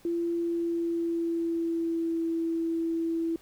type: tone with pitch glide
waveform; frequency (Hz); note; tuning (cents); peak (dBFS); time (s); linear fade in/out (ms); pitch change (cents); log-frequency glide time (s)
sine; 340 to 330.3; F4 to E4; -46 to +4; -26; 0.05-3.36; 2; -50; 0.33-2.21
effects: pink hiss -58 dBFS RMS until 3.41 s